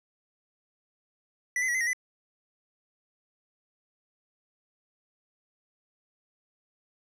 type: tone with pitch steps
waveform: square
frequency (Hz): 1971 / 2041 / 1926 / 2049 / 1880 / 2003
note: B6 / C7 / B6 / C7 / A#6 / B6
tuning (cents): -4 / -44 / -44 / -37 / +14 / +24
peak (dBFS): -26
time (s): 1.56-1.932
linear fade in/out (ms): 2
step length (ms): 62
effects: low-pass 10000 Hz 12 dB/octave